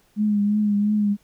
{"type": "tone with vibrato", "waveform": "sine", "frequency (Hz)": 207.7, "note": "G#3", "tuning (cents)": 0, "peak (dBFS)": -17, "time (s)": [0.16, 1.17], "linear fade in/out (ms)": 50, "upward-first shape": "triangle", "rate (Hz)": 2.9, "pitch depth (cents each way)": 44, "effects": ["pink hiss -61 dBFS RMS until 1.23 s"]}